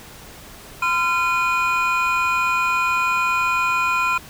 triangle tone cluster, 1021 / 1374 / 2461 Hz, C6 / F6 / D#7, -43 / -29 / -20 cents, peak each -20 dBFS, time 0.82-4.18 s, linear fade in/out 5 ms, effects pink hiss -41 dBFS RMS until 4.29 s

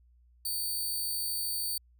5% pulse tone, 4553 Hz, C#8, 45 cents sharp, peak -24 dBFS, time 0.45-1.78 s, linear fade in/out 5 ms, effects added 60 Hz sine -59 dBFS peak until 1.99 s

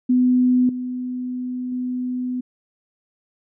sine tone with level steps, 250.8 Hz, B3, 27 cents sharp, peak -13 / -24 / -22 dBFS, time 0.09-2.41 s, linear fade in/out 10 ms, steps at 0.69 / 1.72 s, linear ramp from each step 2 ms, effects none

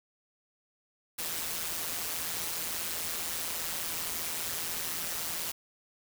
white noise with amplitude modulation, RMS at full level -32 dBFS, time 1.18-5.52 s, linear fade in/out 10 ms, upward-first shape sine, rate 165 Hz, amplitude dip 65%, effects none

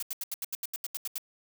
blue noise bursts, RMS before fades -34 dBFS, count 12, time 0-1.181 s, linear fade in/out 2 ms, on 26 ms, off 79 ms, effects none

